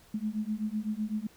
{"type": "beating tone pair", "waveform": "sine", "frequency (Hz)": [210.1, 218], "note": ["G#3", "A3"], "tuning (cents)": [20, -16], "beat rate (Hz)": 7.9, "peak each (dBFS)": [-33, -33], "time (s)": [0.14, 1.27], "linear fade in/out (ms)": 5, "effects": ["pink hiss -59 dBFS RMS until 1.36 s"]}